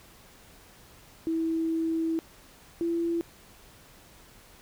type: tone pair in turn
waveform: sine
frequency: 325.8 / 337.1 Hz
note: E4 / E4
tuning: -20 / +39 cents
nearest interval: minor second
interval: 59 cents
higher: second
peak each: -25 dBFS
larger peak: neither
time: 1.27-2.19 / 2.81-3.21 s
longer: first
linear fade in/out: 0 ms
effects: pink hiss -54 dBFS RMS until 4.61 s